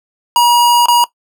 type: tone with dropouts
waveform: square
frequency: 957 Hz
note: A#5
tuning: 45 cents sharp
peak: -7 dBFS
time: 0.36-1.04 s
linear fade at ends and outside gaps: 1 ms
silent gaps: 0.858-0.884 s
effects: noise-tail reverb RT60 0.1 s tail -18 dB re dry